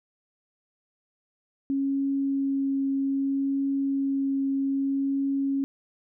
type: tone with vibrato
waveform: sine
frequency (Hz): 274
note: C#4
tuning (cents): -20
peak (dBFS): -23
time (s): 1.7-5.64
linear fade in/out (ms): 0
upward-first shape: triangle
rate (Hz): 0.63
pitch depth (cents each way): 9
effects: none